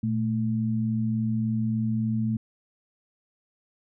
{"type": "tone pair together", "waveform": "sine", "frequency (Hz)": [116.54, 220], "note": ["A#2", "A3"], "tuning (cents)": [0, 0], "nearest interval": "major seventh", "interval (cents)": 1100, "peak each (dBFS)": [-27, -25], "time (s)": [0.03, 2.37], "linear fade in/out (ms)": 5, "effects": []}